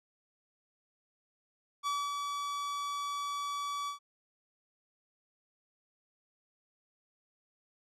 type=tone with ADSR envelope; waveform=45% pulse; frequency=1146 Hz; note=D6; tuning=43 cents flat; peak=-30 dBFS; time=1.83-3.99 s; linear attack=38 ms; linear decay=240 ms; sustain=-4 dB; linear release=110 ms; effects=low-pass 8000 Hz 12 dB/octave